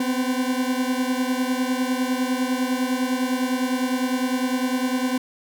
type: beating tone pair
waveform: 40% pulse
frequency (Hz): 251.7 / 261.6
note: B3 / C4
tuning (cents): +33 / 0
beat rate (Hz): 9.9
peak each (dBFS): -22 / -25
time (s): 0-5.18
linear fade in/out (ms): 5
effects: none